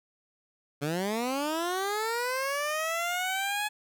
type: linear sweep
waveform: 15% pulse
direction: up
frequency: 138.59 to 849 Hz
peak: -22 dBFS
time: 0.81-3.69 s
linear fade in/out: 20 ms
effects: none